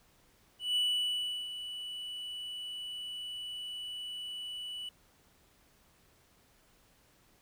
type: tone with ADSR envelope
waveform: triangle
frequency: 2960 Hz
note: F#7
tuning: in tune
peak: -25 dBFS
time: 0.59-4.89 s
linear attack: 170 ms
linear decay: 720 ms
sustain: -12 dB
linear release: 3 ms
effects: pink hiss -66 dBFS RMS until 7.41 s